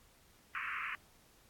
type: band-pass noise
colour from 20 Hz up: pink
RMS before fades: -40 dBFS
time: 0.55-0.95 s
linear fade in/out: 0 ms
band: 1100 to 2700 Hz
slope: 96 dB/octave
effects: pink hiss -65 dBFS RMS until 1.49 s + AAC 64 kbps